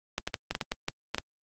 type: clicks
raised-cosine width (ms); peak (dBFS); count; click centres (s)
0.2; -11; 10; 0.181 / 0.275 / 0.342 / 0.51 / 0.551 / 0.612 / 0.719 / 0.884 / 1.146 / 1.183
effects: high-pass 60 Hz 12 dB/octave + Opus 32 kbps